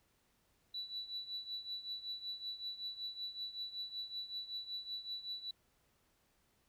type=tone with tremolo; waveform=sine; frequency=3951 Hz; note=B7; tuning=in tune; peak=-37 dBFS; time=0.74-5.51 s; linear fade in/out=5 ms; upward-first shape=triangle; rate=5.3 Hz; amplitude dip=85%; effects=tanh soft clip ceiling -34 dBFS + pink hiss -75 dBFS RMS until 6.68 s